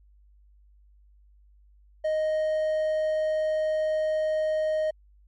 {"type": "tone", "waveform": "triangle", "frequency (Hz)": 622.3, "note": "D#5", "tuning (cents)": 0, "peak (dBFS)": -21, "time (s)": [2.04, 4.91], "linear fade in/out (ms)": 10, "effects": ["added 50 Hz sine -54 dBFS peak until 5.27 s", "MP3 48 kbps"]}